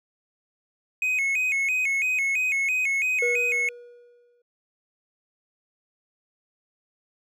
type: tone with vibrato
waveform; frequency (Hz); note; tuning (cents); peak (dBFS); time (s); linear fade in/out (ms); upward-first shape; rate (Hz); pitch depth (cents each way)
triangle; 2343; D7; -5; -20; 1.02-3.69; 2; square; 3; 120
type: tone with exponential decay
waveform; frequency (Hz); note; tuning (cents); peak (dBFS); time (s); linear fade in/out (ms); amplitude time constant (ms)
triangle; 481.9; B4; -43; -21; 3.22-4.42; 5; 260
effects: none